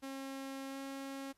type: tone with pitch glide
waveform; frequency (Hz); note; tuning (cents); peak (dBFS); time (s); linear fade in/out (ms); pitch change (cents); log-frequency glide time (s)
sawtooth; 270 to 272.3; C#4 to C#4; -45 to -31; -38; 0.02-1.33; 20; +14; 0.67-0.78
effects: pink hiss -75 dBFS RMS until 1.37 s + resampled to 32000 Hz